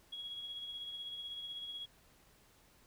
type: tone with tremolo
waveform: sine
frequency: 3322 Hz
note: G#7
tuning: in tune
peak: -39 dBFS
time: 0.12-1.86 s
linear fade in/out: 10 ms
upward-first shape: triangle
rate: 16 Hz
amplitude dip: 50%
effects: tanh soft clip ceiling -36 dBFS + pink hiss -66 dBFS RMS until 2.86 s